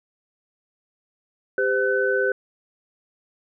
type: tone cluster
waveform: sine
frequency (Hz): 397.4 / 513 / 1509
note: G4 / C5 / F#6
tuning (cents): +24 / -34 / +34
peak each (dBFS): -23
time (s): 1.58-2.32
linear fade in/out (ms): 2
effects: none